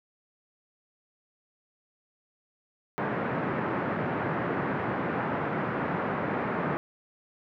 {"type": "band-pass noise", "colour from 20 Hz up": "pink", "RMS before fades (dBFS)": -30, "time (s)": [2.98, 6.77], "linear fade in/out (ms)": 0, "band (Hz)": [130, 1800], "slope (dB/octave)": 24, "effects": []}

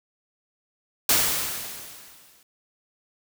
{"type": "noise with exponential decay", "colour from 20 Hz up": "white", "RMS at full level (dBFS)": -18, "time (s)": [1.09, 2.43], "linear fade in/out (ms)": 2, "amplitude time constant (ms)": 290, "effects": []}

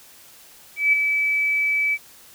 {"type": "tone with ADSR envelope", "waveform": "sine", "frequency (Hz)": 2300, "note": "D7", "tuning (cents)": -37, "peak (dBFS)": -12, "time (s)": [0.76, 1.98], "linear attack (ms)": 170, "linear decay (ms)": 7, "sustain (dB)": -6, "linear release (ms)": 47, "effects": ["white hiss -48 dBFS RMS until 2.34 s"]}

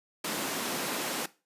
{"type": "high-pass noise", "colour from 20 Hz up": "pink", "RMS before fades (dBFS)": -33, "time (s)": [0.24, 1.26], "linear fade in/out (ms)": 5, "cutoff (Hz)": 190, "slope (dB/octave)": 24, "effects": ["noise-tail reverb RT60 0.3 s tail -18 dB re dry", "resampled to 32000 Hz"]}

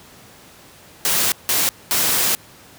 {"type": "noise bursts at uneven times", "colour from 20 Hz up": "white", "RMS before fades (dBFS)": -18, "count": 3, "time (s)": [[1.05, 1.32], [1.49, 1.69], [1.91, 2.35]], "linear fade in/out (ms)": 0, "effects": ["pink hiss -45 dBFS RMS until 2.78 s", "high-pass 80 Hz 12 dB/octave"]}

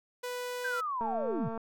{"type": "tone", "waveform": "sawtooth", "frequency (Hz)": 493.9, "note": "B4", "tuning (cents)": 0, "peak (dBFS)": -31, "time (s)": [0.23, 0.81], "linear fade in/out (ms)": 10}
{"type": "linear sweep", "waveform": "sine", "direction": "down", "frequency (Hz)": [1603, 110], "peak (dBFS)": -31, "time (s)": [0.64, 1.49], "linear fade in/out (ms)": 10}
{"type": "click train", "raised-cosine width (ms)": 1, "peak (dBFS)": -26, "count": 129, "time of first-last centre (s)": [1.01, 1.576], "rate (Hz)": 226}
{"effects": []}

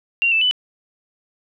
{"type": "tone with pitch steps", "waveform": "sine", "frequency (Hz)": [2761, 2644, 2992], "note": ["F7", "E7", "F#7"], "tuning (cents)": [-20, 5, 19], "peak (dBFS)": -14, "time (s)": [0.22, 0.511], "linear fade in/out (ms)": 0, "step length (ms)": 97, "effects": []}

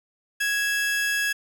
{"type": "tone pair together", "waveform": "40% pulse", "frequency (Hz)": [1660.2, 2637], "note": ["G#6", "E7"], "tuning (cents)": [-1, 0], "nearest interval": "minor sixth", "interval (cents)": 801, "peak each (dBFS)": [-22, -29], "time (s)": [0.4, 1.33], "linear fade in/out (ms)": 10, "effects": []}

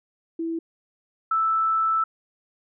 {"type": "tone pair in turn", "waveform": "sine", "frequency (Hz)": [329.6, 1318.4], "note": ["E4", "E6"], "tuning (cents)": [0, 0], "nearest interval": "2 octaves", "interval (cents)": 2400, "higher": "second", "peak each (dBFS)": [-25, -19], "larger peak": "second", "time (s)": [[0.39, 0.59], [1.31, 2.04]], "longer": "second", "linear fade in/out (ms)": 5, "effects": []}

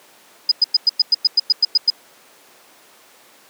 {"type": "tone bursts", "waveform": "sine", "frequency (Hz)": 4978, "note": "D#8", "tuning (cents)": 0, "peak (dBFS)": -9, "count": 12, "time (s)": [0.49, 1.902], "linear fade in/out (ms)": 5, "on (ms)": 26, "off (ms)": 100, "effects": ["pink hiss -48 dBFS RMS until 3.49 s", "high-pass 400 Hz 12 dB/octave"]}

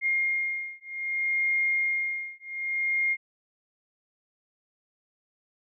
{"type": "beating tone pair", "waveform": "sine", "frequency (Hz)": [2128, 2128.63], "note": ["C7", "C7"], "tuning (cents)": [29, 29], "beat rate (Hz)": 0.63, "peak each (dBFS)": -28, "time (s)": [0.01, 3.17], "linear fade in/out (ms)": 50, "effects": []}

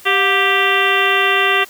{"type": "harmonic tone with a mistuned harmonic", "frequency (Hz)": 392.3, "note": "G4", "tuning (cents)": 1, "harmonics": [1, 2, 3, 4, 5, 6, 7, 8, 9], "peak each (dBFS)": [-20, -23, -19, -21, -18, -26, -18, -24, -26], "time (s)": [0.05, 1.65], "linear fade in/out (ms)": 20, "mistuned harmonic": 2, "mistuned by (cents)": -130, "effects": ["white hiss -41 dBFS RMS until 1.69 s"]}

